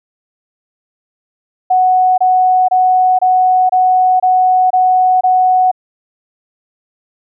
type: tone bursts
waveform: sine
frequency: 740 Hz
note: F#5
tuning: in tune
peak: -7 dBFS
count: 8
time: 1.7-5.715 s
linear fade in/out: 10 ms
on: 480 ms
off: 25 ms
effects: none